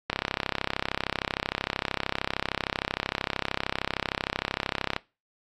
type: click train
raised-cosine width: 0.3 ms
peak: -9 dBFS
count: 162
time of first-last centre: 0.1-4.964 s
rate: 33.1 Hz
effects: noise-tail reverb RT60 0.3 s tail -22 dB re dry + AAC 64 kbps